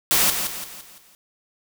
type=noise with echo; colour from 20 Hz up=white; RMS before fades=-18 dBFS; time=0.11-0.3 s; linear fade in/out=0 ms; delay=170 ms; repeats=5; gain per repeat=-7 dB; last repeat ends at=1.15 s; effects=none